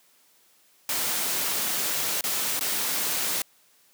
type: noise with dropouts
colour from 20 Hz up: white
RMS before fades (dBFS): -27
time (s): 0.89-3.42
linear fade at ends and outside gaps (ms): 2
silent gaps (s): 2.21-2.239 / 2.594-2.609
effects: white hiss -61 dBFS RMS until 3.93 s + high-pass 150 Hz 12 dB/octave

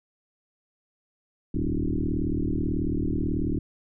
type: tone with frequency modulation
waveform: sine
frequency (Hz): 138.59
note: C#3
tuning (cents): 0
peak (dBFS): -23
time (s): 1.54-3.59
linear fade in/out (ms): 5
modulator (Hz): 38.3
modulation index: 5.3
effects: none

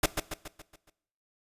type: noise with echo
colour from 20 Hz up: pink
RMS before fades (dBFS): -23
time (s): 0.03-0.06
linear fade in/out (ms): 5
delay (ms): 140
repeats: 6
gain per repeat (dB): -6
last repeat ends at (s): 0.9
effects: noise-tail reverb RT60 0.7 s tail -19 dB re dry + resampled to 32000 Hz

